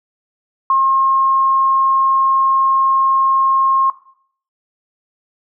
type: tone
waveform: sine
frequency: 1072 Hz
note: C6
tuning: 42 cents sharp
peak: -10 dBFS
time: 0.7-3.9 s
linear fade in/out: 2 ms
effects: noise-tail reverb RT60 0.6 s tail -17 dB re dry